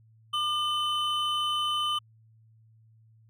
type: tone pair together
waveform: triangle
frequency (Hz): 1200 / 3033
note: D6 / F#7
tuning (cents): +37 / +42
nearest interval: octave + major third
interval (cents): 1605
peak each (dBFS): -27 / -27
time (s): 0.33-1.99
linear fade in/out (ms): 10
effects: added 111 Hz sine -56 dBFS peak until 3.29 s